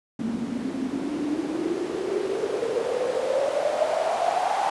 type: noise with band-pass filter sweep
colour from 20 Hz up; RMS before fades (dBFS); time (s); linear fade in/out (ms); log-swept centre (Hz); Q
white; -26; 0.19-4.7; 5; 220 to 800; 10
effects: resampled to 24000 Hz